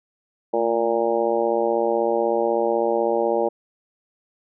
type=harmonic tone with a mistuned harmonic; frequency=116.1 Hz; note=A#2; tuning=7 cents flat; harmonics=2 / 3 / 4 / 5 / 6 / 7 / 8; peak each=-33 / -25 / -23 / -23 / -32 / -26 / -33 dBFS; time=0.53-3.49 s; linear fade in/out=10 ms; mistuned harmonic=2; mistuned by=-60 cents; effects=none